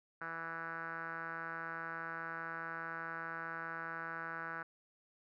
5% pulse tone with low-pass filter, 164.81 Hz, E3, in tune, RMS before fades -43 dBFS, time 0.21-4.63 s, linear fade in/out 5 ms, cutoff 1500 Hz, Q 5.2, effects none

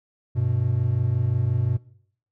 triangle tone pair together, 97.93 / 123.6 Hz, G2 / B2, -1 / +2 cents, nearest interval major third, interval 403 cents, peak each -22 / -20 dBFS, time 0.35-1.78 s, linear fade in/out 20 ms, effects noise-tail reverb RT60 0.6 s tail -19 dB re dry

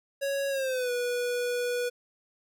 square tone with pitch glide, 554.4 to 488.2 Hz, C#5 to B4, 0 to -20 cents, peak -28 dBFS, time 0.21-1.9 s, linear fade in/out 20 ms, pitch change -220 cents, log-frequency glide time 0.49-0.91 s, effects none

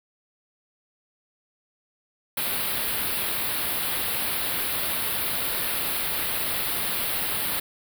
white band-stop noise, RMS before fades -27 dBFS, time 2.37-7.6 s, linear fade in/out 5 ms, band 4500 to 9600 Hz, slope 48 dB/octave, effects none

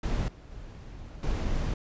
brown noise with level steps, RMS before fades -28 / -46 / -43 / -29 dBFS, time 0.03-1.74 s, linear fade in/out 5 ms, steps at 0.28 / 0.51 / 1.23 s, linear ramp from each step 2 ms, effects resampled to 16000 Hz

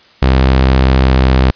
sawtooth tone with pitch glide, 65.41 to 64.88 Hz, C2 to C2, 0 to -14 cents, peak -3 dBFS, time 0.22-1.51 s, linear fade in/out 5 ms, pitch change -14 cents, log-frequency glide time 0.97-1.17 s, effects white hiss -45 dBFS RMS until 1.55 s + resampled to 11025 Hz

